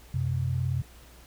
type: tone pair together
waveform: sine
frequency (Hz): 92 / 130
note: F#2 / C3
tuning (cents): -9 / -11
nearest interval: tritone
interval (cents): 598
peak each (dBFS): -29 / -27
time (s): 0.14-0.82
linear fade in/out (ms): 5
effects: added 60 Hz sine -52 dBFS peak until 1.26 s + pink hiss -54 dBFS RMS until 1.26 s